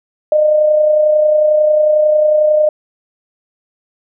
sine tone with amplitude modulation, 609 Hz, D#5, 37 cents flat, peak -6 dBFS, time 0.32-2.69 s, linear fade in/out 2 ms, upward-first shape sine, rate 31.1 Hz, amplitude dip 40%, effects none

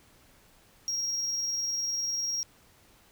triangle tone with tremolo, 5610 Hz, F8, 7 cents sharp, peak -26 dBFS, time 0.88-2.43 s, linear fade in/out 0 ms, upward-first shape sine, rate 20 Hz, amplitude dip 30%, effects pink hiss -60 dBFS RMS until 3.11 s

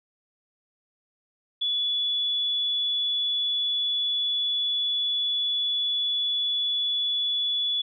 sine tone, 3425 Hz, A7, 47 cents flat, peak -23 dBFS, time 1.61-7.82 s, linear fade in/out 10 ms, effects none

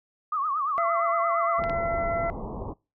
sine tone with vibrato, 1174.7 Hz, D6, in tune, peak -24 dBFS, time 0.32-1.6 s, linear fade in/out 5 ms, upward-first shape triangle, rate 8.7 Hz, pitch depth 170 cents each way
harmonic tone, 676 Hz, E5, 43 cents sharp, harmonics 1 / 2 / 3, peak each -26 / -32 / -36 dBFS, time 0.78-2.3 s, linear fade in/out 0 ms
pink low-pass noise, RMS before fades -34 dBFS, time 1.58-2.74 s, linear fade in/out 20 ms, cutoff 1100 Hz, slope 96 dB/octave
clicks, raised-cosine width 0.3 ms, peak -21 dBFS, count 2, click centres 1.639 / 1.697 s
effects noise-tail reverb RT60 0.3 s tail -26 dB re dry

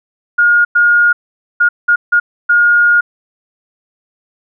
sine tone bursts at uneven times, 1427 Hz, F6, 37 cents sharp, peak -6 dBFS, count 6, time 0.38-0.65 / 0.75-1.13 / 1.6-1.69 / 1.88-1.96 / 2.12-2.2 / 2.49-3.01 s, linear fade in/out 10 ms, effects none

